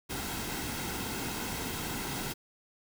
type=noise with comb filter; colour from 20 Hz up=pink; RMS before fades=-36 dBFS; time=0.09-2.34 s; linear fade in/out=20 ms; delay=1.7 ms; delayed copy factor=-0.5; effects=none